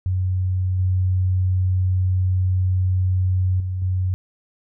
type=tone with level steps; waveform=sine; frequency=92.5 Hz; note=F#2; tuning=in tune; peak=-18 / -16 / -22 / -18 dBFS; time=0.06-4.14 s; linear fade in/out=0 ms; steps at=0.79 / 3.6 / 3.82 s; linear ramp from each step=2 ms; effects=none